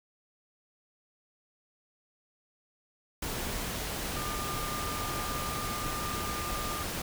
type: tone in noise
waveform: sine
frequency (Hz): 1203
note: D6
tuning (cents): +41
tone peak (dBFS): -37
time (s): 4.16-6.83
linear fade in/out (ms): 5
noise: pink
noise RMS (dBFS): -35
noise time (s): 3.22-7.02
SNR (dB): -5
effects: none